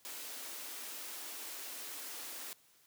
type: high-pass noise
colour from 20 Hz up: white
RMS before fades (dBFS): -45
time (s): 0.05-2.53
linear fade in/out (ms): 0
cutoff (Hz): 240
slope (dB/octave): 48
effects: white hiss -67 dBFS RMS until 2.86 s + high-pass 80 Hz 12 dB/octave